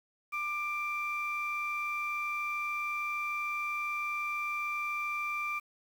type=tone pair together; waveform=sine; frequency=1189.8 / 2357 Hz; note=D6 / D7; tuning=+22 / +6 cents; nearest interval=octave; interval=1184 cents; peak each=-34 / -33 dBFS; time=0.32-5.6 s; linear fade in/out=20 ms; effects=tanh soft clip ceiling -26 dBFS + 9-bit